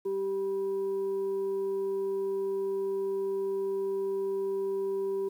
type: tone with frequency modulation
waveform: sine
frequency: 390 Hz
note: G4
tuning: 9 cents flat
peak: -28 dBFS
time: 0.05-5.29 s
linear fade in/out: 10 ms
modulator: 585 Hz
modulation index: 0.24
effects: 10-bit